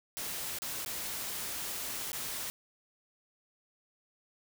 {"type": "noise with dropouts", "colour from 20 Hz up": "white", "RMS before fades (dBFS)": -38, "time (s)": [0.17, 2.5], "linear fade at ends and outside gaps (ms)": 0, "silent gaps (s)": [[0.586, 0.62], [0.848, 0.861], [2.118, 2.131]], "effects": []}